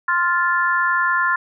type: chord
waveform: sine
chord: F major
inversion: second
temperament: just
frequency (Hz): 1047.7 / 1396.9 / 1746.1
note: C6 / F6 / A6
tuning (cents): +2 / 0 / -14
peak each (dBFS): -20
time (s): 0.08-1.36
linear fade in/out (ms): 5
effects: none